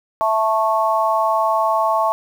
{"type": "harmonic tone", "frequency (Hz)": 220, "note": "A3", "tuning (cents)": 0, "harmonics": [3, 4, 5], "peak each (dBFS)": [-19, -19, -19], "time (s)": [0.21, 2.12], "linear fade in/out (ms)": 0, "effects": ["7-bit"]}